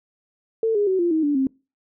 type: tone with pitch steps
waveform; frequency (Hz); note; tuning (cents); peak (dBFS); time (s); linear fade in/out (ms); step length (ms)
sine; 448.4 / 411.2 / 377.1 / 345.8 / 317.1 / 290.8 / 266.6; A4 / G#4 / F#4 / F4 / D#4 / D4 / C4; +33 / -17 / +33 / -17 / +33 / -17 / +33; -17; 0.63-1.47; 2; 120
effects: noise-tail reverb RT60 0.3 s tail -25 dB re dry